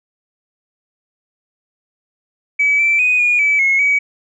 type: tone with pitch steps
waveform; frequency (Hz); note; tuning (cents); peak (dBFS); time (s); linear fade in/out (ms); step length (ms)
sine; 2287 / 2333 / 2492 / 2441 / 2299 / 2171 / 2269; D7 / D7 / D#7 / D#7 / D7 / C#7 / C#7; -47 / -12 / +2 / -34 / -37 / -37 / +40; -10; 2.59-3.99; 10; 200
effects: tanh soft clip ceiling -6 dBFS